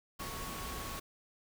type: tone in noise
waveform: sine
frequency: 1108.7 Hz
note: C#6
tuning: in tune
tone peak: -46 dBFS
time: 0.19-1 s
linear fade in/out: 10 ms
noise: pink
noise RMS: -42 dBFS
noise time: 0.19-1 s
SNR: -7 dB
effects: none